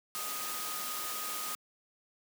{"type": "tone in noise", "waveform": "sine", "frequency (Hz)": 1244.5, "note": "D#6", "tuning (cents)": 0, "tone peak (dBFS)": -42, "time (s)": [0.15, 1.55], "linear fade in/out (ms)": 0, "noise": "white", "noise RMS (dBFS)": -38, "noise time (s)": [0.15, 1.55], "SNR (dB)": -7, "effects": ["high-pass 200 Hz 12 dB/octave"]}